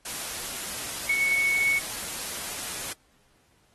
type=tone in noise; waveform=sine; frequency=2217 Hz; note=C#7; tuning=in tune; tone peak=-21 dBFS; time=1.09-1.79 s; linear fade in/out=5 ms; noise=white; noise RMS=-34 dBFS; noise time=0.05-2.93 s; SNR=+10 dB; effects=pink hiss -65 dBFS RMS until 3.74 s + AAC 32 kbps